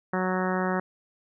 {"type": "harmonic tone", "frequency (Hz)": 185, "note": "F#3", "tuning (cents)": 0, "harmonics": [1, 2, 3, 4, 5, 6, 7, 8, 9, 10], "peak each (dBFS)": [-28, -31, -33, -34, -35, -36, -36, -37, -38, -38], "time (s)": [0.13, 0.8], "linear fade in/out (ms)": 5, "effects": []}